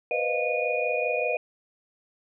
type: tone cluster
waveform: sine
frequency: 488.9 / 514 / 616 / 696 / 2459 Hz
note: B4 / C5 / D#5 / F5 / D#7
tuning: -18 / -31 / -17 / -6 / -21 cents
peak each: -29 / -34 / -29 / -32 / -29 dBFS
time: 0.11-1.37 s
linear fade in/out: 2 ms
effects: none